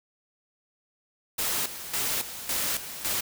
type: noise with tremolo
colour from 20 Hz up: white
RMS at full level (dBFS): -28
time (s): 1.38-3.21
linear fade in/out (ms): 10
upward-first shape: square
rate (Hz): 1.8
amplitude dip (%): 70
effects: none